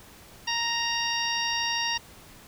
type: harmonic tone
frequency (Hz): 932.3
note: A#5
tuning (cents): 0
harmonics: 1 / 2 / 3 / 4 / 5 / 6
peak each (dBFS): -32 / -32 / -31 / -35 / -35 / -32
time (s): 0.47-1.98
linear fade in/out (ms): 10
effects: pink hiss -50 dBFS RMS until 2.47 s